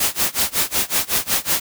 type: noise with tremolo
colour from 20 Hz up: white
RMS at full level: -17 dBFS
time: 0-1.6 s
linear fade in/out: 5 ms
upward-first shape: sine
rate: 5.4 Hz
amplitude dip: 95%
effects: none